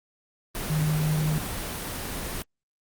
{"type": "tone in noise", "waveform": "sine", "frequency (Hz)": 153.9, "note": "D#3", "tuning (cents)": -19, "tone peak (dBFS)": -22, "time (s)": [0.7, 1.38], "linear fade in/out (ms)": 0, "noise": "pink", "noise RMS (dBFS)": -32, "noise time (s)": [0.55, 2.42], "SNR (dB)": 7, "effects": ["Opus 24 kbps"]}